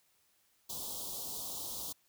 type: band-stop noise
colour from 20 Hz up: white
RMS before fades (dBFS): -41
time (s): 0.69-1.93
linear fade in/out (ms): 10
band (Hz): 1100 to 3300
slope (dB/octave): 48
effects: white hiss -72 dBFS RMS until 2.08 s